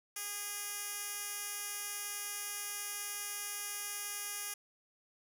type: tone with band-pass filter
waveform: 10% pulse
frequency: 409.5 Hz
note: G#4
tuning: 24 cents flat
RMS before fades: -41 dBFS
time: 0.16-4.54 s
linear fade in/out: 5 ms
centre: 11000 Hz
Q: 0.94
effects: none